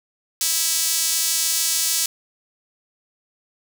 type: tone with high-pass filter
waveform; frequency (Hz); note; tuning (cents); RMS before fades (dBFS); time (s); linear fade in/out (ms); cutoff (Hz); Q
sawtooth; 327; E4; -14; -21; 0.41-2.06; 2; 6000; 0.98
effects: none